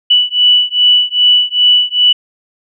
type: beating tone pair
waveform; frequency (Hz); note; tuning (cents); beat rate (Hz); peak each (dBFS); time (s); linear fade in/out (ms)
sine; 2960 / 2962.5; F#7 / F#7; 0 / +1; 2.5; -10; 0.1-2.13; 10
effects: none